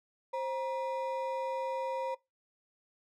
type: ring-modulated tone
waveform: triangle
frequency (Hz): 739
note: F#5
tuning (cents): -2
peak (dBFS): -27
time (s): 0.33-2.15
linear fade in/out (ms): 10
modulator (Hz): 211
effects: noise-tail reverb RT60 0.2 s tail -21 dB re dry